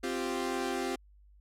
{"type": "chord", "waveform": "sawtooth", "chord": "C suspended fourth", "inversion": "none", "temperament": "equal", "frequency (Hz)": [261.6, 349.2, 392], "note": ["C4", "F4", "G4"], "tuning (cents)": [0, 0, 0], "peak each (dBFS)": -32, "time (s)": [0.03, 0.96], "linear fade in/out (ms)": 10, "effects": ["added 50 Hz sine -56 dBFS peak until 1.4 s", "low-pass 11000 Hz 12 dB/octave"]}